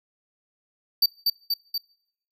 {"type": "tone with echo", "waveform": "square", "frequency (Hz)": 4620, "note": "D8", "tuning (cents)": -29, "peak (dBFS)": -16, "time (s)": [1.02, 1.06], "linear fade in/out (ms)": 5, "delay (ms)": 240, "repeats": 3, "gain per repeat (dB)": -3, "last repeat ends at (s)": 1.78, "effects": ["noise-tail reverb RT60 0.7 s tail -25 dB re dry"]}